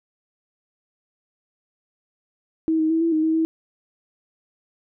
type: tone with pitch steps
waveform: sine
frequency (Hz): 321 / 315.2 / 324.7 / 332.4 / 312.8 / 319.3 / 322.8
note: E4 / D#4 / E4 / E4 / D#4 / D#4 / E4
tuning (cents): -46 / +23 / -26 / +15 / +9 / +45 / -36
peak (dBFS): -17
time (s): 2.68-3.45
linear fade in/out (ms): 0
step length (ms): 110
effects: none